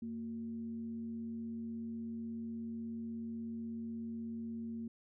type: tone with frequency modulation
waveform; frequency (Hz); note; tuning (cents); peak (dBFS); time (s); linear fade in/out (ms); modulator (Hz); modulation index
sine; 229.1; A#3; -30; -39; 0.02-4.88; 5; 138; 0.27
effects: none